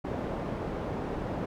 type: low-pass noise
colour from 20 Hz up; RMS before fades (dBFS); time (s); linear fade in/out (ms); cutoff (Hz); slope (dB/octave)
white; -34; 0.04-1.46; 10; 550; 12
effects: none